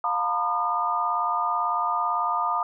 sine tone cluster, 706 / 911 / 989 / 1218 Hz, F5 / A#5 / B5 / D#6, +19 / -40 / +2 / -37 cents, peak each -30 / -28 / -30 / -25 dBFS, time 0.04-2.63 s, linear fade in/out 2 ms, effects none

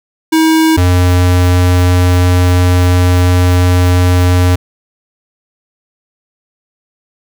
square tone pair in turn, 319.7 / 89.71 Hz, D#4 / F2, +47 / +47 cents, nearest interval octave + minor seventh, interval 2200 cents, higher first, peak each -7 dBFS, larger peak neither, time 0.32-0.77 / 0.77-4.56 s, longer second, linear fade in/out 10 ms, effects none

